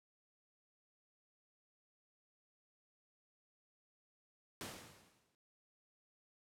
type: noise with exponential decay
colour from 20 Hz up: pink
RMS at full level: -43 dBFS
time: 4.61-5.35 s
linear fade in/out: 0 ms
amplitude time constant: 160 ms
effects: high-pass 100 Hz 12 dB/octave + low-pass 12000 Hz 12 dB/octave